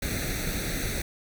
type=noise with comb filter; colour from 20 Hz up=pink; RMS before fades=-30 dBFS; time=0.02-1.02 s; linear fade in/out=5 ms; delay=0.49 ms; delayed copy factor=+0.8; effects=none